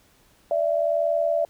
sine tone pair together, 587.3 / 668 Hz, D5 / E5, 0 / +23 cents, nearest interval major second, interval 223 cents, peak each -23 / -22 dBFS, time 0.51-1.45 s, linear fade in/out 2 ms, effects pink hiss -59 dBFS RMS until 1.49 s

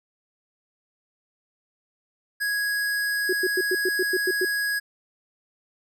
square tone, 1661.2 Hz, G#6, in tune, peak -24 dBFS, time 2.4-4.8 s, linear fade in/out 20 ms
sine tone bursts, 370 Hz, F#4, in tune, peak -21 dBFS, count 9, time 3.29-4.45 s, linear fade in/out 5 ms, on 40 ms, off 100 ms
effects none

